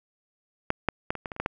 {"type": "clicks", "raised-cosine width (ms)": 0.5, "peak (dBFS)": [-8, -7, -10, -20, -17, -21, -26, -13, -11], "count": 9, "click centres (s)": [0.704, 0.887, 1.105, 1.153, 1.258, 1.318, 1.364, 1.4, 1.461], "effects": []}